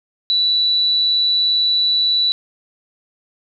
sine tone with amplitude modulation, 3951 Hz, B7, in tune, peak -12 dBFS, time 0.3-2.32 s, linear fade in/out 0 ms, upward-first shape sine, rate 161 Hz, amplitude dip 25%, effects none

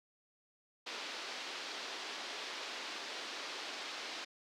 white band-pass noise, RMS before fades -44 dBFS, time 0.86-4.25 s, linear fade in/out 10 ms, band 280 to 4800 Hz, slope 24 dB/octave, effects none

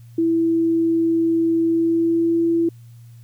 sine tone with pitch glide, 330 to 334.4 Hz, E4 to E4, +2 to +25 cents, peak -15 dBFS, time 0.18-2.69 s, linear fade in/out 5 ms, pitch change +23 cents, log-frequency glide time 1.63-2.38 s, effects added 117 Hz sine -40 dBFS peak until 3.23 s + white hiss -60 dBFS RMS until 3.23 s

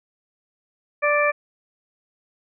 harmonic tone, 587.3 Hz, D5, in tune, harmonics 1 / 2 / 3 / 4, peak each -20 / -23 / -24 / -23 dBFS, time 1.02-1.32 s, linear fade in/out 20 ms, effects none

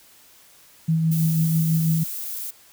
sine tone with tremolo, 161.6 Hz, E3, 34 cents flat, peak -16 dBFS, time 0.88-2.04 s, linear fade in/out 10 ms, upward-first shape sine, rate 6.1 Hz, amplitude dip 30%
violet noise, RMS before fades -31 dBFS, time 1.11-2.51 s, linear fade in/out 10 ms
effects white hiss -52 dBFS RMS until 2.72 s

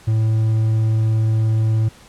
triangle tone, 110.4 Hz, A2, 6 cents sharp, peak -12 dBFS, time 0.07-1.89 s, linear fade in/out 10 ms, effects pink hiss -46 dBFS RMS until 2.08 s + low-pass 10000 Hz 12 dB/octave

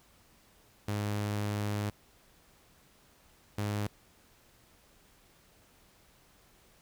sawtooth tone bursts at uneven times, 103.7 Hz, G#2, 2 cents flat, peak -27 dBFS, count 2, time 0.88-1.9 / 3.58-3.87 s, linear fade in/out 5 ms, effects pink hiss -63 dBFS RMS until 6.81 s

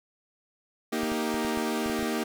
sawtooth chord, Eb major, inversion second, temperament equal, 233.1 / 311.1 / 392 Hz, Bb3 / Eb4 / G4, 0 / 0 / 0 cents, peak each -26 / -28 / -29 dBFS, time 0.92-2.24 s, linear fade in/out 10 ms
clicks, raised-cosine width 5 ms, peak -30 dBFS, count 9, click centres 1.033 / 1.119 / 1.343 / 1.449 / 1.574 / 1.861 / 1.898 / 1.992 / 2.028 s
effects none

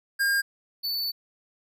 square tone pair in turn, 1612 / 4489 Hz, G6 / C#8, +48 / +21 cents, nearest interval octave + tritone, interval 1773 cents, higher second, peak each -22 / -27 dBFS, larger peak first, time 0.19-0.42 / 0.83-1.12 s, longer second, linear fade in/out 20 ms, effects none

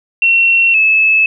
sine tone pair in turn, 2721 / 2604 Hz, F7 / E7, -46 / -22 cents, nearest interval minor second, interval 76 cents, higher first, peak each -7 dBFS, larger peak neither, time 0.22-0.74 / 0.74-1.26 s, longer neither, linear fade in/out 2 ms, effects none

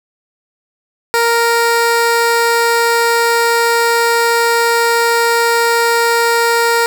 15% pulse tone, 466.2 Hz, A#4, in tune, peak -4 dBFS, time 1.14-6.86 s, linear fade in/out 0 ms, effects 7-bit

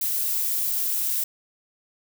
violet noise, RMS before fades -25 dBFS, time 0.01-1.24 s, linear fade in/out 5 ms, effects none

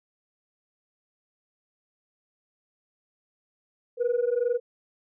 sine tone pair together, 472.4 / 494.5 Hz, A#4 / B4, +23 / +2 cents, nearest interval minor second, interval 79 cents, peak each -24 dBFS, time 3.97-4.6 s, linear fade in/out 50 ms, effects tanh soft clip ceiling -18 dBFS

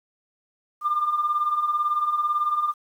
sine beating tone pair, 1186 / 1204 Hz, D6 / D6, +17 / +43 cents, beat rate 18 Hz, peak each -27 / -21 dBFS, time 0.81-2.74 s, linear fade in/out 50 ms, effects tanh soft clip ceiling -14 dBFS + 9-bit

